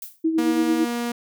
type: noise with exponential decay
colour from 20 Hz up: violet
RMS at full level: -31 dBFS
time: 0.02-0.24 s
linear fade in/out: 2 ms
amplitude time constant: 47 ms
type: tone with tremolo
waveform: sine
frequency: 322.1 Hz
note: E4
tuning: 40 cents flat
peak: -16 dBFS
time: 0.24-0.85 s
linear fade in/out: 10 ms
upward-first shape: sine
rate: 9 Hz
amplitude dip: 55%
type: tone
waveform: sawtooth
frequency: 238.1 Hz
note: A#3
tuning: 37 cents sharp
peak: -20 dBFS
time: 0.38-1.12 s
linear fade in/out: 5 ms
effects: none